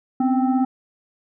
sine tone with frequency modulation, 255.2 Hz, C4, 43 cents flat, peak -16 dBFS, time 0.2-0.65 s, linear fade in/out 5 ms, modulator 527 Hz, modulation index 0.87, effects none

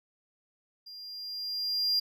triangle tone with level ramp, 4800 Hz, D8, 37 cents sharp, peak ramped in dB -43 to -22 dBFS, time 0.86-2 s, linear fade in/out 10 ms, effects none

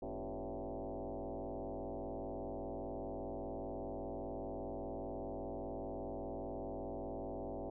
sine tone with frequency modulation, 135.7 Hz, C#3, 36 cents flat, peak -40 dBFS, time 0.02-7.7 s, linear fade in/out 5 ms, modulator 105 Hz, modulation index 6, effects none

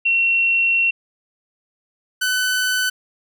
sine / sawtooth tone pair in turn, 2725 / 1504.8 Hz, F7 / F#6, -43 / +29 cents, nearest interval minor seventh, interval 1028 cents, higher first, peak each -14 dBFS, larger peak neither, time 0.05-0.91 / 2.21-2.9 s, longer first, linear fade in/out 10 ms, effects none

